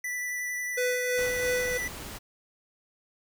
square tone with vibrato, 1975.5 Hz, B6, in tune, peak -31 dBFS, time 0.04-1.88 s, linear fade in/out 5 ms, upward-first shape sine, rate 11 Hz, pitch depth 12 cents each way
square tone with tremolo, 497.8 Hz, B4, 14 cents sharp, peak -26 dBFS, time 0.77-1.78 s, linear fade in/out 10 ms, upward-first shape sine, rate 3 Hz, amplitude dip 45%
pink noise, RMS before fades -40 dBFS, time 1.17-2.19 s, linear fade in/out 20 ms
effects none

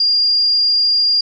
sine tone, 4809 Hz, D8, 40 cents sharp, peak -11 dBFS, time 0-1.21 s, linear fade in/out 5 ms, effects none

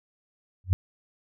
sine tone with exponential growth, 92 Hz, F#2, 9 cents flat, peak -13 dBFS, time 0.64-0.73 s, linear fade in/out 0 ms, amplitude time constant 18 ms, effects none

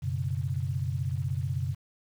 sine chord, F# suspended fourth, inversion none, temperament equal with one note detuned, 92.5 / 123.47 / 139.56 Hz, F#2 / B2 / C#3, 0 / 0 / +12 cents, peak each -32 dBFS, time 0.02-1.75 s, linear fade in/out 20 ms, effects 9-bit

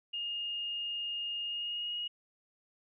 sine tone with pitch glide, 2839 to 2882 Hz, F7 to F#7, +28 to -46 cents, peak -34 dBFS, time 0.13-2.08 s, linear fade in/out 10 ms, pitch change +26 cents, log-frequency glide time 1.44-1.97 s, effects none

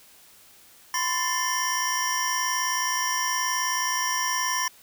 square tone cluster, 1012 / 1071 / 1771 / 2108 / 5650 Hz, B5 / C6 / A6 / C7 / F8, +42 / +40 / +11 / +12 / +19 cents, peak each -29 / -35 / -31 / -36 / -29 dBFS, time 0.94-4.68 s, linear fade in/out 2 ms, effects white hiss -53 dBFS RMS until 4.82 s

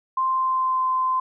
sine tone with pitch glide, 1046.5 to 1033.9 Hz, C6 to C6, 0 to -21 cents, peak -19 dBFS, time 0.17-1.2 s, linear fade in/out 5 ms, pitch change -21 cents, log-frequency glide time 0.28-0.85 s, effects none

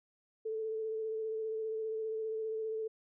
sine tone with vibrato, 440 Hz, A4, in tune, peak -34 dBFS, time 0.45-2.88 s, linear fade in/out 10 ms, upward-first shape sine, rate 15 Hz, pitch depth 19 cents each way, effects none

